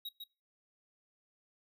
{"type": "tone with echo", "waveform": "square", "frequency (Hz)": 3815, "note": "A#7", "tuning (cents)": 39, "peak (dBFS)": -40, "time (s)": [0.05, 0.09], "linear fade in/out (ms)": 5, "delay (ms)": 150, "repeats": 1, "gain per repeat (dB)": -4, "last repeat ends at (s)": 0.24, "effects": ["noise-tail reverb RT60 0.3 s tail -24 dB re dry"]}